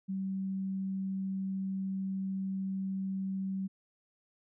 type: tone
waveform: sine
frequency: 191.9 Hz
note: G3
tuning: 37 cents flat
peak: -32 dBFS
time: 0.08-3.68 s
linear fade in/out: 20 ms
effects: none